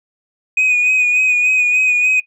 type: tone with vibrato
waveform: sine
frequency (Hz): 2489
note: D#7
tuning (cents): 0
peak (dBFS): -8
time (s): 0.57-2.2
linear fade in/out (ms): 5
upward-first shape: sine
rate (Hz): 3.4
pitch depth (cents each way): 30
effects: noise-tail reverb RT60 0.1 s tail -17 dB re dry + tanh soft clip ceiling -9 dBFS